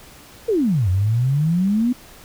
sine exponential two-way sweep, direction down then up, 486.1 to 89 to 253.7 Hz, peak -15 dBFS, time 0.48-1.93 s, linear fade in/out 10 ms, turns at 0.89 s, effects pink hiss -44 dBFS RMS until 2.24 s

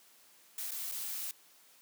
blue noise with dropouts, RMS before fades -39 dBFS, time 0.58-1.31 s, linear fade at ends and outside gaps 1 ms, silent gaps 0.708-0.718 / 0.914-0.921 s, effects white hiss -62 dBFS RMS until 1.81 s + high-pass 200 Hz 12 dB/octave

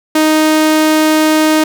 sawtooth tone, 311.1 Hz, D#4, in tune, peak -4 dBFS, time 0.15-1.64 s, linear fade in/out 5 ms, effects none

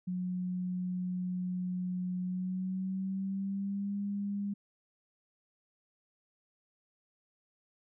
sine tone with pitch glide, 181.6 to 201.5 Hz, F#3 to G3, -32 to +48 cents, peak -32 dBFS, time 0.07-4.54 s, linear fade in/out 10 ms, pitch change +180 cents, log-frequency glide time 2.21-3.96 s, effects none

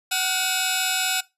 20% pulse tone cluster, 751 / 1437 / 2550 / 3564 / 3907 Hz, F#5 / F6 / D#7 / A7 / B7, +26 / +49 / +42 / +22 / -19 cents, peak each -23 dBFS, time 0.11-1.21 s, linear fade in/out 10 ms, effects noise-tail reverb RT60 0.2 s tail -19 dB re dry + resampled to 32000 Hz

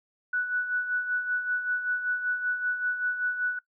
sine tone with tremolo, 1480 Hz, F#6, in tune, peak -23 dBFS, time 0.33-3.59 s, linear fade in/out 5 ms, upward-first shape sine, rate 5.2 Hz, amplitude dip 60%, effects noise-tail reverb RT60 0.1 s tail -20 dB re dry

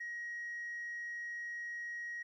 sine tone, 1893 Hz, A#6, 26 cents sharp, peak -38 dBFS, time 0-2.23 s, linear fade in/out 10 ms, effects tanh soft clip ceiling -37 dBFS + 13-bit

